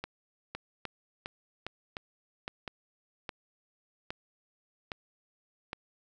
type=two click trains; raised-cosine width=0.3 ms; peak=-20 / -21 dBFS; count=8 / 4; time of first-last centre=0.04-5.731 / 0.55-2.678 s; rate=1.23 / 1.41 Hz; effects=none